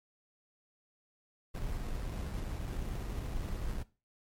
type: noise with sample-and-hold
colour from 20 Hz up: brown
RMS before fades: -37 dBFS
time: 1.54-3.83 s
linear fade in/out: 10 ms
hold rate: 3150 Hz
effects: noise-tail reverb RT60 0.3 s tail -18 dB re dry + MP3 64 kbps